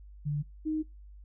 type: tone pair in turn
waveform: sine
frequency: 146.83 / 311.1 Hz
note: D3 / D#4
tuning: 0 / 0 cents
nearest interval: octave + minor second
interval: 1300 cents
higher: second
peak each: -28 dBFS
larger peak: neither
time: 0.25-0.43 / 0.65-0.83 s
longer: neither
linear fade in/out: 20 ms
effects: noise-tail reverb RT60 0.2 s tail -24 dB re dry + added 50 Hz sine -47 dBFS peak until 1.24 s